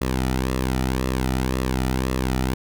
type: tone with flanger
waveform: sawtooth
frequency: 64.4 Hz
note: C2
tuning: 27 cents flat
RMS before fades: -23 dBFS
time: 0.01-2.54 s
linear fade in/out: 5 ms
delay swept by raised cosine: 1.3 to 1.88 ms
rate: 1.9 Hz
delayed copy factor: -0.6
effects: none